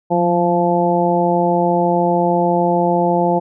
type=harmonic tone with a mistuned harmonic; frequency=173.6 Hz; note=F3; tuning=10 cents flat; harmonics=1 / 2 / 3 / 4 / 5; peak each=-19 / -19 / -19 / -19 / -19 dBFS; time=0.1-3.4 s; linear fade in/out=20 ms; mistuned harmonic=1; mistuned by=+32 cents; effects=none